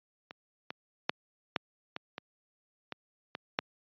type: clicks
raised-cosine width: 0.3 ms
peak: -27 / -21 / -10 / -11 / -20 / -22 / -21 / -20 / -10 dBFS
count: 9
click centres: 0.309 / 0.705 / 1.095 / 1.562 / 1.964 / 2.181 / 2.923 / 3.351 / 3.589 s
effects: high-pass 150 Hz 12 dB/octave + resampled to 11025 Hz